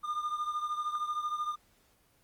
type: beating tone pair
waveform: triangle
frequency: 1208 / 1221 Hz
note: D6 / D#6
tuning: +48 / -33 cents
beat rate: 13 Hz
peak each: -31 / -36 dBFS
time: 0.03-1.56 s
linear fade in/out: 20 ms
effects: pink hiss -67 dBFS RMS until 2.23 s + Opus 24 kbps